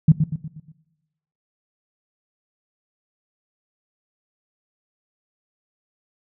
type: tone with echo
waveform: sine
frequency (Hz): 155.56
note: D#3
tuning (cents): 0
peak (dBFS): -7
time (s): 0.08-0.12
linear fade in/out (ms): 5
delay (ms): 120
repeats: 5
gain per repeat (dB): -7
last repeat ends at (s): 0.72
effects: noise-tail reverb RT60 1.0 s tail -19 dB re dry